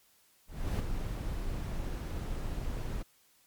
brown noise with ADSR envelope, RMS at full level -29 dBFS, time 0.47-3.03 s, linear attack 320 ms, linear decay 17 ms, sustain -6 dB, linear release 11 ms, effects white hiss -66 dBFS RMS until 3.46 s + MP3 96 kbps

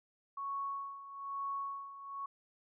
sine tone with tremolo, 1108.7 Hz, C#6, in tune, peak -35 dBFS, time 0.37-2.26 s, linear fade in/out 5 ms, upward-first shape sine, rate 1.1 Hz, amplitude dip 75%, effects none

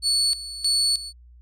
35% pulse tone with tremolo, 4435 Hz, C#8, in tune, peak -17 dBFS, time 0.02-1.13 s, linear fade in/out 50 ms, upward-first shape square, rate 1.6 Hz, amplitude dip 80%, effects added 60 Hz sine -46 dBFS peak until 1.41 s + resampled to 32000 Hz

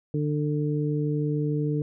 harmonic tone, 148.9 Hz, D3, 24 cents sharp, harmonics 1 / 2 / 3, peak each -25 / -29 / -31 dBFS, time 0.14-1.82 s, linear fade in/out 2 ms, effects none

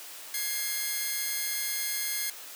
5% pulse tone pair together, 1661.2 / 2116 Hz, G#6 / C7, 0 / +19 cents, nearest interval major third, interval 419 cents, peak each -23 / -21 dBFS, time 0.34-2.3 s, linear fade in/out 2 ms, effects white hiss -44 dBFS RMS until 2.55 s + high-pass 400 Hz 12 dB/octave

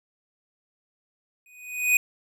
square tone with exponential growth, 2488 Hz, D#7, 1 cent flat, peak -15 dBFS, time 1.46-1.97 s, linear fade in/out 2 ms, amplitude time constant 110 ms, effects none

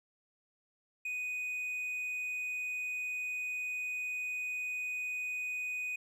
triangle tone, 2489 Hz, D#7, in tune, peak -33 dBFS, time 1.05-5.96 s, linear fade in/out 5 ms, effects none

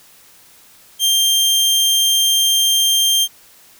sawtooth tone, 3177 Hz, G7, 23 cents sharp, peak -9 dBFS, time 0.99-3.28 s, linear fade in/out 50 ms, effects white hiss -47 dBFS RMS until 3.79 s

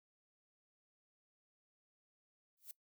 violet noise with exponential growth, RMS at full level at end -45 dBFS, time 2.57-2.71 s, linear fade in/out 2 ms, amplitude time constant 29 ms, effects noise-tail reverb RT60 0.1 s tail -19 dB re dry

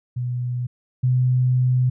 sine tone pair in turn, 123.47 / 126.58 Hz, B2 / B2, 0 / +43 cents, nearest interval unison, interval 43 cents, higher second, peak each -22 / -15 dBFS, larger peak second, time 0.16-0.67 / 1.03-1.9 s, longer second, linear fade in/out 10 ms, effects none

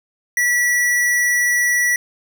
square tone, 1947 Hz, B6, 25 cents flat, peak -15 dBFS, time 0.37-1.96 s, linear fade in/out 2 ms, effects none

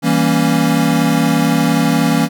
square chord, E diminished seventh, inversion none, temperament equal with one note detuned, 164.05 / 196 / 233.1 / 277.2 Hz, E3 / G3 / Bb3 / Db4, -8 / 0 / 0 / 0 cents, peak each -17 / -21 / -17 / -17 dBFS, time 0.02-2.29 s, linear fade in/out 50 ms, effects none

